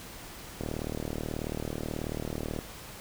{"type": "click train", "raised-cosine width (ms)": 2, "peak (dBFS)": -20, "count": 77, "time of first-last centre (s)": [0.61, 2.589], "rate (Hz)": 38.4, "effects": ["pink hiss -45 dBFS RMS until 3 s"]}